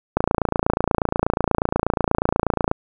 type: click train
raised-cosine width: 1 ms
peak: -3 dBFS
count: 73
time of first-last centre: 0.17-2.714 s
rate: 28.3 Hz
effects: none